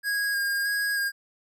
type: tone with vibrato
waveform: square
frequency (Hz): 1633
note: G#6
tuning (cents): -30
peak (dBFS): -25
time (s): 0.03-1.12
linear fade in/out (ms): 50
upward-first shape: square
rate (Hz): 1.6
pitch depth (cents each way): 16
effects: none